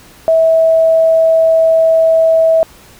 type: tone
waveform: sine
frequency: 650 Hz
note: E5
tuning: 24 cents flat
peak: -6 dBFS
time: 0.28-2.63 s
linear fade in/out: 0 ms
effects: pink hiss -41 dBFS RMS until 2.99 s